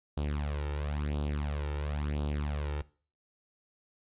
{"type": "tone with flanger", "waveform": "sawtooth", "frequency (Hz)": 73.42, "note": "D2", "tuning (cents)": 0, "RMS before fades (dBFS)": -33, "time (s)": [0.17, 2.82], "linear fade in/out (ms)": 5, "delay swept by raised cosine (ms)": [0.24, 2.24], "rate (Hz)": 0.97, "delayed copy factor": 0.75, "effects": ["noise-tail reverb RT60 0.4 s tail -20 dB re dry", "resampled to 8000 Hz"]}